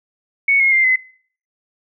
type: tone with pitch steps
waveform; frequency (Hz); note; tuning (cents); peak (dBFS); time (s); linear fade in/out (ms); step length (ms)
sine; 2219 / 2157 / 2097 / 2038; C#7 / C#7 / C7 / C7; +1 / -48 / +3 / -46; -11; 0.48-0.96; 5; 120
effects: noise-tail reverb RT60 0.5 s tail -21 dB re dry